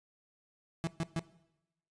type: tone bursts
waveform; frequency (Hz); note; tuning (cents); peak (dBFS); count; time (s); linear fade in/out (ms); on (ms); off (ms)
35% pulse; 164.81; E3; 0; -29; 3; 0.84-1.193; 0; 31; 130
effects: noise-tail reverb RT60 0.9 s tail -19 dB re dry + resampled to 22050 Hz